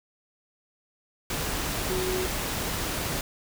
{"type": "tone in noise", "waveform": "sine", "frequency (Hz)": 370, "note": "F#4", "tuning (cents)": 0, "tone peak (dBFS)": -28, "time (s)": [1.9, 2.26], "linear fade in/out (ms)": 2, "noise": "pink", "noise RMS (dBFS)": -30, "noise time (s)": [1.3, 3.21], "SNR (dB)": -1, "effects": []}